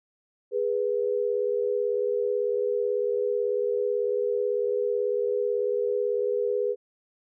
sine tone pair together, 412.6 / 490.7 Hz, G#4 / B4, -11 / -11 cents, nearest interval minor third, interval 300 cents, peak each -26 dBFS, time 0.51-6.76 s, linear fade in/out 50 ms, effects none

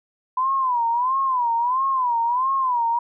sine tone with vibrato, 1000 Hz, B5, 21 cents sharp, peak -18 dBFS, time 0.37-2.99 s, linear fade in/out 5 ms, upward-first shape sine, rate 1.5 Hz, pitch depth 140 cents each way, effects none

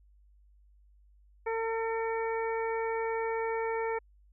harmonic tone, 451.9 Hz, A4, 46 cents sharp, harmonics 1 / 2 / 3 / 4 / 5, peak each -31 / -35 / -43 / -42 / -42 dBFS, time 1.46-3.99 s, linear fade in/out 10 ms, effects added 50 Hz sine -58 dBFS peak until 4.32 s

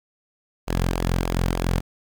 sawtooth tone with flanger, 43.65 Hz, F1, in tune, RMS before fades -23 dBFS, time 0.67-1.81 s, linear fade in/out 20 ms, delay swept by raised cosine 0.51 to 3.31 ms, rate 3.3 Hz, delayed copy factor -0.5, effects 9-bit

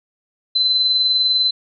sine tone with tremolo, 4050 Hz, B7, 43 cents sharp, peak -12 dBFS, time 0.55-1.51 s, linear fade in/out 10 ms, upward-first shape sine, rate 20 Hz, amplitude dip 35%, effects none

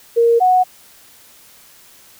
sine tone pair in turn, 466.2 / 736.6 Hz, A#4 / F#5, 0 / -8 cents, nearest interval minor sixth, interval 792 cents, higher second, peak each -9 dBFS, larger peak neither, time 0.16-0.4 / 0.4-0.64 s, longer neither, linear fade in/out 20 ms, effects white hiss -46 dBFS RMS until 2.19 s

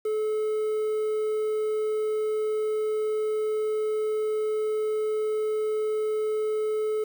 triangle tone with quantisation, 430.9 Hz, A4, 36 cents flat, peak -22 dBFS, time 0.05-7.04 s, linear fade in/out 5 ms, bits 8, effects none

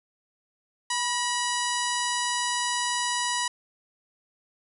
harmonic tone with a mistuned harmonic, 979 Hz, B5, 15 cents flat, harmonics 1 / 2 / 3 / 4 / 5 / 6 / 7 / 8 / 9 / 10, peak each -29 / -32 / -34 / -35 / -36 / -37 / -37 / -38 / -39 / -39 dBFS, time 0.9-3.48 s, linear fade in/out 5 ms, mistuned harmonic 2, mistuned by -50 cents, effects 10-bit

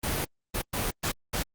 pink noise bursts at uneven times, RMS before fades -29 dBFS, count 5, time 0.03-0.25 / 0.54-0.62 / 0.73-0.91 / 1.03-1.12 / 1.33-1.43 s, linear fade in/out 10 ms, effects Opus 32 kbps

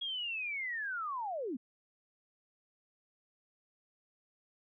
sine linear sweep, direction down, 3318 to 220 Hz, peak -35 dBFS, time 0.01-1.57 s, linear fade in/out 10 ms, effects none

